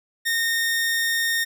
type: tone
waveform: sawtooth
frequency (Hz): 1839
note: A#6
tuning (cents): -24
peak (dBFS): -17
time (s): 0.25-1.45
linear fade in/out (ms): 20
effects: none